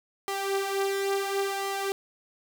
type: tone with flanger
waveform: sawtooth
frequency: 393.3 Hz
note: G4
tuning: 6 cents sharp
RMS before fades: -29 dBFS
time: 0.28-1.92 s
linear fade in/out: 0 ms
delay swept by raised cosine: 0.96 to 5.66 ms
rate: 0.72 Hz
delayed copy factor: +0.6
effects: none